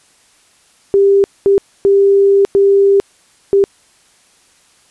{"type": "tone bursts at uneven times", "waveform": "sine", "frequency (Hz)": 396.3, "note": "G4", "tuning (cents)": 19, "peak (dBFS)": -6, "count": 5, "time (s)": [[0.94, 1.24], [1.46, 1.58], [1.85, 2.45], [2.55, 3], [3.53, 3.64]], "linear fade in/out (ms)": 0, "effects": ["white hiss -51 dBFS RMS until 4.9 s", "resampled to 24000 Hz"]}